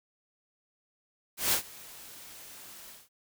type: noise with ADSR envelope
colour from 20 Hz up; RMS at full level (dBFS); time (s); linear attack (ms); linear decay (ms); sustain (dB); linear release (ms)
white; -25; 1.37-3.09; 150; 100; -23; 190
effects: none